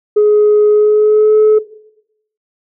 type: tone with pitch glide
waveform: sine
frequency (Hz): 420 to 429.8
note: G#4 to A4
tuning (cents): +19 to -41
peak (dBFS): -4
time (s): 0.16-1.59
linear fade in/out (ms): 10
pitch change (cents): +40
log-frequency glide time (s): 0.69-1.35
effects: noise-tail reverb RT60 0.8 s tail -17 dB re dry + tanh soft clip ceiling -3 dBFS